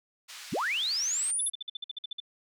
white band-pass noise, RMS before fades -45 dBFS, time 0.28-1.32 s, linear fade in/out 20 ms, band 1400 to 5600 Hz, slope 12 dB/octave
sine linear sweep, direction up, 84.9 to 11000 Hz, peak -27 dBFS, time 0.52-1.5 s, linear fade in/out 10 ms
sine tone bursts, 3520 Hz, A7, in tune, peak -33 dBFS, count 12, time 1.39-2.202 s, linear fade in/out 5 ms, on 20 ms, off 52 ms
effects none

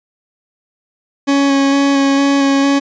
40% pulse tone with vibrato, 277.2 Hz, C#4, in tune, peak -9 dBFS, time 1.27-2.8 s, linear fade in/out 20 ms, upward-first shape square, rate 2.2 Hz, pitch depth 11 cents each way, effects resampled to 16000 Hz

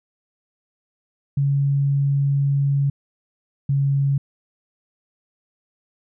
sine tone pair in turn, 140 / 139.03 Hz, C#3 / C#3, +18 / +5 cents, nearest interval unison, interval 13 cents, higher first, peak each -16 / -16 dBFS, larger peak neither, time 1.37-2.9 / 3.69-4.18 s, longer first, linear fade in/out 5 ms, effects none

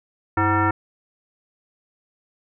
sine tone with frequency modulation, 520 Hz, C5, 11 cents flat, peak -16 dBFS, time 0.37-0.71 s, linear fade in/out 5 ms, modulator 423 Hz, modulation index 2.7, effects none

